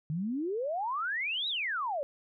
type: exponential two-way sweep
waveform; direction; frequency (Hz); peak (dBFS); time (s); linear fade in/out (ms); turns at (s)
sine; up then down; 146.83 to 3951 to 538; -30; 0.1-2.03; 0; 1.48
effects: none